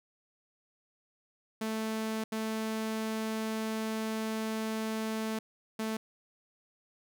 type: tone bursts at uneven times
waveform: sawtooth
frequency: 220 Hz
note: A3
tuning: in tune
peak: -28 dBFS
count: 3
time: 1.61-2.24 / 2.32-5.39 / 5.79-5.97 s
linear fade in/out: 5 ms
effects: none